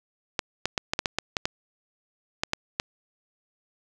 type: clicks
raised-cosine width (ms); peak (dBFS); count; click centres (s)
0.2; -7; 12; 0.392 / 0.656 / 0.778 / 0.935 / 0.991 / 1.058 / 1.186 / 1.368 / 1.455 / 2.435 / 2.534 / 2.799
effects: none